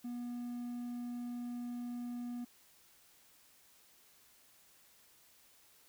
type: tone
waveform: triangle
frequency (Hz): 242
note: B3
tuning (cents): -35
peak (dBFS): -37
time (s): 0.04-2.45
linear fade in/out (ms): 10
effects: white hiss -65 dBFS RMS until 5.88 s